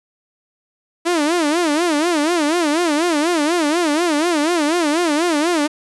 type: tone with vibrato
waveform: sawtooth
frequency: 320.8 Hz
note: E4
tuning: 47 cents flat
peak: -11 dBFS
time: 1.05-5.68 s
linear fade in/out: 20 ms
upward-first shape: sine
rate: 4.1 Hz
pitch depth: 180 cents each way
effects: resampled to 24000 Hz + 7-bit